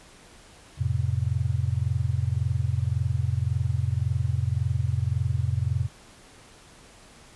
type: chord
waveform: sine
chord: F major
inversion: none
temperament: just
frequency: 87.31 / 109.13 / 130.96 Hz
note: F2 / A2 / C3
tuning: 0 / -14 / +2 cents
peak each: -27 dBFS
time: 0.77-5.89 s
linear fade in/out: 50 ms
effects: pink hiss -51 dBFS RMS until 7.35 s + resampled to 24000 Hz